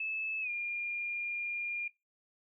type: tone with pitch glide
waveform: sine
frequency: 2612 to 2409 Hz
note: E7 to D7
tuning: -17 to +43 cents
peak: -33 dBFS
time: 0-1.88 s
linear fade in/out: 5 ms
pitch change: -140 cents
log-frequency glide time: 0.41-0.5 s
effects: noise-tail reverb RT60 0.2 s tail -19 dB re dry